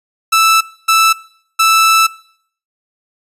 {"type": "tone bursts at uneven times", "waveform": "sawtooth", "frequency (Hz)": 1318.5, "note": "E6", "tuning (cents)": 0, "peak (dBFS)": -4, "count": 3, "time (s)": [[0.32, 0.61], [0.88, 1.13], [1.59, 2.07]], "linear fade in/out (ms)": 10, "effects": ["noise-tail reverb RT60 0.6 s tail -21 dB re dry", "resampled to 32000 Hz"]}